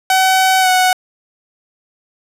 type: tone with pitch glide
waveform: sawtooth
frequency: 756 to 740 Hz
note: F#5 to F#5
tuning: +37 to 0 cents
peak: -6 dBFS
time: 0.1-0.93 s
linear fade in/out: 2 ms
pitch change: -37 cents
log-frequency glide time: 0.6-0.68 s
effects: resampled to 32000 Hz + 7-bit